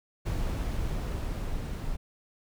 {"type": "noise with level ramp", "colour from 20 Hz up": "brown", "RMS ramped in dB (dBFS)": [-29, -34], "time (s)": [0.25, 1.97], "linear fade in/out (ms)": 20, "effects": []}